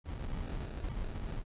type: noise with sample-and-hold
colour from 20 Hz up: brown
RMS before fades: -38 dBFS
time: 0.04-1.44 s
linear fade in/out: 50 ms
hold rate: 1050 Hz
effects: resampled to 8000 Hz